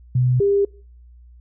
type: tone pair in turn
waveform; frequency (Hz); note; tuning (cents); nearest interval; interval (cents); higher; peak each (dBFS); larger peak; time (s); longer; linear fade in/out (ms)
sine; 125.8 / 400.7; B2 / G4; +32 / +38; octave + minor sixth; 2006; second; -14; neither; 0.15-0.4 / 0.4-0.65; neither; 5
effects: noise-tail reverb RT60 0.5 s tail -26 dB re dry + added 60 Hz sine -43 dBFS peak until 1.4 s